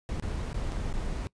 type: noise with dropouts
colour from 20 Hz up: brown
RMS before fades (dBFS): -32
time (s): 0.09-1.27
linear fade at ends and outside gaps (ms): 0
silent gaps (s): 0.198-0.224 / 0.53-0.543 / 0.721-0.726 / 0.927-0.939
effects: noise-tail reverb RT60 0.1 s tail -22 dB re dry + resampled to 22050 Hz